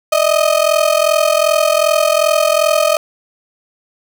35% pulse ring-modulated tone, 622.3 Hz, D#5, in tune, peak -6 dBFS, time 0.12-2.97 s, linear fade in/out 2 ms, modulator 21.3 Hz, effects none

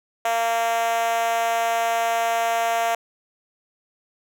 5% pulse tone with high-pass filter, 230 Hz, A#3, 23 cents flat, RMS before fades -22 dBFS, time 0.25-2.95 s, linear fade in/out 2 ms, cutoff 650 Hz, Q 5.9, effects none

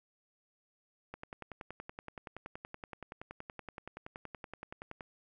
click train, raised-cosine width 0.5 ms, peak -28 dBFS, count 42, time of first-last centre 1.14-5.008 s, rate 10.6 Hz, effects none

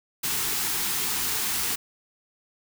white band-stop noise, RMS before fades -27 dBFS, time 0.23-1.76 s, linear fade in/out 10 ms, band 480 to 720 Hz, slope 96 dB/octave, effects none

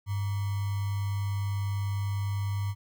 sine tone with sample-and-hold, 99.8 Hz, G2, 32 cents sharp, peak -27 dBFS, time 0.06-2.75 s, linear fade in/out 50 ms, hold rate 1050 Hz, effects none

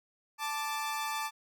sawtooth tone pair together, 879.5 / 1175 Hz, A5 / D6, -1 / +1 cents, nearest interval perfect fourth, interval 502 cents, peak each -31 / -33 dBFS, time 0.38-1.31 s, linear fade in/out 50 ms, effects none

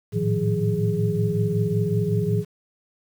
sine tone cluster, 107.8 / 113.2 / 158 / 177.4 / 415.3 Hz, A2 / A2 / D#3 / F3 / G#4, -35 / +50 / +27 / +27 / 0 cents, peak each -26 dBFS, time 0.12-2.45 s, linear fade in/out 50 ms, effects 8-bit

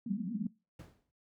pink band-pass noise, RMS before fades -36 dBFS, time 0.06-0.47 s, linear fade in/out 5 ms, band 180 to 250 Hz, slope 96 dB/octave
brown noise with exponential decay, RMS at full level -42 dBFS, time 0.79-1.11 s, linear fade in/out 5 ms, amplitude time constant 69 ms
effects noise-tail reverb RT60 0.3 s tail -23 dB re dry + high-pass 80 Hz 12 dB/octave

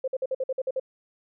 sine tone bursts, 523.3 Hz, C5, in tune, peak -24 dBFS, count 9, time 0.04-0.798 s, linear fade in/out 5 ms, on 38 ms, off 52 ms, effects none

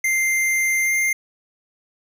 square tone with pitch glide, 2093 to 2105 Hz, C7 to C7, 0 to +10 cents, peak -18 dBFS, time 0.04-1.13 s, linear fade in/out 5 ms, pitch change +10 cents, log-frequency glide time 0.81-0.96 s, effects none

